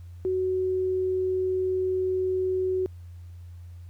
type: tone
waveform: sine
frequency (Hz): 372.4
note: F#4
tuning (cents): +11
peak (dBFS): -23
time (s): 0.25-2.86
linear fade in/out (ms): 0
effects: added 87 Hz sine -40 dBFS peak until 3.89 s + pink hiss -65 dBFS RMS until 3.89 s